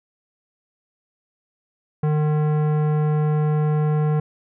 sine tone with tanh clipping, 151.7 Hz, D#3, 44 cents flat, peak -19 dBFS, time 2.03-4.2 s, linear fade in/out 5 ms, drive 16 dB, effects none

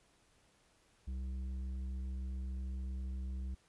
triangle tone with tanh clipping, 64.8 Hz, C2, 16 cents flat, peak -39 dBFS, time 1.07-3.55 s, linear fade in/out 10 ms, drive 12 dB, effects pink hiss -70 dBFS RMS until 3.68 s + resampled to 24000 Hz

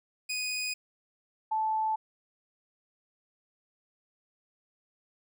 20% pulse / sine tone pair in turn, 2489 / 873.9 Hz, D#7 / A5, 0 / -12 cents, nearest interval octave + tritone, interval 1812 cents, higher first, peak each -26 dBFS, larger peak neither, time 0.29-0.74 / 1.51-1.96 s, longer neither, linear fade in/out 10 ms, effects none

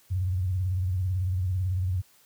sine tone with vibrato, 92.1 Hz, F#2, 7 cents flat, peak -24 dBFS, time 0.1-2.02 s, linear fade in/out 20 ms, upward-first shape sine, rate 18 Hz, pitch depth 100 cents each way, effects white hiss -60 dBFS RMS until 2.25 s

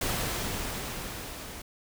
pink noise with level ramp, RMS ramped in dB -29 to -42 dBFS, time 0.01-1.62 s, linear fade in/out 5 ms, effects none

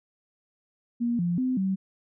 sine tone with pitch steps, 237.3 / 173.7 / 256.1 / 191.1 Hz, A#3 / F3 / C4 / G3, +31 / -9 / -37 / -44 cents, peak -23 dBFS, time 1-1.76 s, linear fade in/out 20 ms, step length 190 ms, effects none

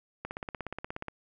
click train, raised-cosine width 0.5 ms, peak -21 dBFS, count 15, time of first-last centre 0.25-1.083 s, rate 16.8 Hz, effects none

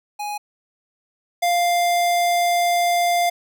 square tone pair in turn, 830.6 / 698.4 Hz, G#5 / F5, 0 / 0 cents, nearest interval minor third, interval 300 cents, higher first, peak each -26 / -17 dBFS, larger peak second, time 0.19-0.38 / 1.42-3.3 s, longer second, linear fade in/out 10 ms, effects none

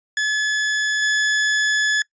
40% pulse tone with level steps, 1714 Hz, A6, 46 cents flat, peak -17 / -15 dBFS, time 0.17-2.02 s, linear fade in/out 2 ms, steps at 1.02 s, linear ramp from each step 5 ms, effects noise-tail reverb RT60 0.1 s tail -24 dB re dry + resampled to 16000 Hz

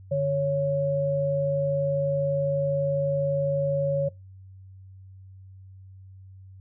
sine tone pair together, 147 / 555 Hz, D3 / C#5, +2 / +2 cents, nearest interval octave + major seventh, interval 2300 cents, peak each -27 / -23 dBFS, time 0.11-4.09 s, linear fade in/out 10 ms, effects noise-tail reverb RT60 0.2 s tail -21 dB re dry + added 95 Hz sine -44 dBFS peak until 6.6 s

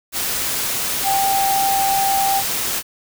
sine tone in noise, 784 Hz, G5, in tune, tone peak -16 dBFS, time 1.03-2.43 s, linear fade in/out 50 ms, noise white, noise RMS -22 dBFS, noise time 0.12-2.83 s, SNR +3 dB, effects none

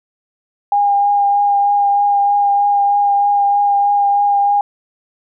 sine tone with vibrato, 810 Hz, G#5, 43 cents flat, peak -10 dBFS, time 0.72-4.61 s, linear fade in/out 2 ms, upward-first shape triangle, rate 3.2 Hz, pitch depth 15 cents each way, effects none

